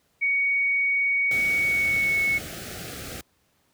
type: tone with pitch glide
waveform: sine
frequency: 2239 to 2204 Hz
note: C#7 to C#7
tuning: +17 to -11 cents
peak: -20 dBFS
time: 0.21-2.39 s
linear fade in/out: 20 ms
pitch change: -28 cents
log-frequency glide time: 1.56-2.25 s
type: band-stop noise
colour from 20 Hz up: pink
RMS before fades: -36 dBFS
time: 1.31-3.21 s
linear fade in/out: 2 ms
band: 800 to 1200 Hz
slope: 96 dB/octave
effects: pink hiss -67 dBFS RMS until 3.73 s + high-pass 60 Hz 12 dB/octave